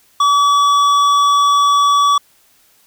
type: tone with hard clipping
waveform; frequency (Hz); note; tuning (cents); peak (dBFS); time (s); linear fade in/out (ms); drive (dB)
sine; 1143; D6; -47; -11; 0.2-2.18; 5; 10
effects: white hiss -53 dBFS RMS until 2.86 s